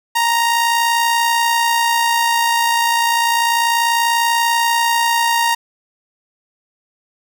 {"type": "tone with amplitude modulation", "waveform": "sawtooth", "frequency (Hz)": 932.3, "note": "A#5", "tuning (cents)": 0, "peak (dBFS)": -8, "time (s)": [0.15, 5.55], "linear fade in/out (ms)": 10, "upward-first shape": "sine", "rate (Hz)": 60.3, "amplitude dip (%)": 35, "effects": []}